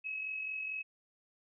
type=tone with amplitude modulation; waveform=sine; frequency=2567 Hz; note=E7; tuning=47 cents flat; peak=-34 dBFS; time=0.04-0.83 s; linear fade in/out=20 ms; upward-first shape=sine; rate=44.5 Hz; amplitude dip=45%; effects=none